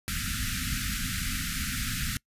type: band-stop noise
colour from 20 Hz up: pink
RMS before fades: -31 dBFS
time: 0.08-2.17 s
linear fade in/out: 0 ms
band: 270 to 1300 Hz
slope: 96 dB/octave
effects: noise-tail reverb RT60 0.1 s tail -24 dB re dry + resampled to 32000 Hz